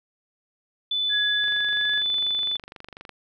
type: tone with tremolo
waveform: sine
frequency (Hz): 3497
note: A7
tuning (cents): -11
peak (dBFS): -21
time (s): 0.91-2.57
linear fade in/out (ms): 5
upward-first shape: triangle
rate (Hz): 1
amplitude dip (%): 30
type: tone with pitch glide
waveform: sine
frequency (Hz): 1677 to 1688.7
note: G#6 to G#6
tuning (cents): +16 to +28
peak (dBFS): -24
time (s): 1.09-2.03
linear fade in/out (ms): 50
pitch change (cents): +12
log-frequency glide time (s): 1.72-1.86
type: click train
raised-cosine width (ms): 0.3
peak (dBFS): -24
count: 41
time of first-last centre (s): 1.44-3.093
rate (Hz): 24.2
effects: none

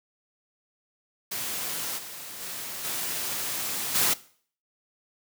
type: noise with level steps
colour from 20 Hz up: white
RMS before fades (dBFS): -32 / -40 / -36 / -31 / -23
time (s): 1.31-4.14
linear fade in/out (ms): 10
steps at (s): 1.97 / 2.4 / 2.83 / 3.94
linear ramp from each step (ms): 20
effects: noise-tail reverb RT60 0.5 s tail -19 dB re dry + high-pass 100 Hz 12 dB/octave

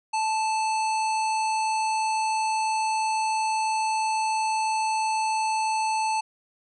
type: harmonic tone with a mistuned harmonic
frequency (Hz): 877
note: A5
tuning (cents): -6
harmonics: 1 / 3 / 5 / 7 / 9 / 10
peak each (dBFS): -23 / -33 / -37 / -40 / -42 / -43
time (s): 0.13-6.21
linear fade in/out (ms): 10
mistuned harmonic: 10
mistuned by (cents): +20
effects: none

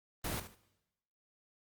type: noise with echo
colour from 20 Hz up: pink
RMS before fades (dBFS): -37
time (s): 0.24-0.4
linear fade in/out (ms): 5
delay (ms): 73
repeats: 2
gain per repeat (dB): -11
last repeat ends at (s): 0.546
effects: noise-tail reverb RT60 0.9 s tail -20 dB re dry + Opus 24 kbps

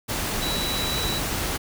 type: tone in noise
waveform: sine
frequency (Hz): 3928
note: B7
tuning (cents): -10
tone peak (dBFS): -28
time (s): 0.41-1.2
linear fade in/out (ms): 20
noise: pink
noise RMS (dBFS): -27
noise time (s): 0.08-1.58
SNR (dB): -4
effects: none

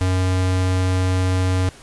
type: tone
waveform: square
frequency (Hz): 92.5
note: F#2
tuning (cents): 0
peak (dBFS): -17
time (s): 0.01-1.69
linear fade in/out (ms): 0
effects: pink hiss -44 dBFS RMS until 1.82 s + resampled to 24000 Hz

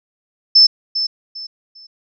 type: tone with echo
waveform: sine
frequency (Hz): 5274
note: E8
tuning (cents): 0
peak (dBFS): -5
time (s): 0.55-0.67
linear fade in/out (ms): 10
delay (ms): 400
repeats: 3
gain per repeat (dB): -11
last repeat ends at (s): 1.87
effects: none

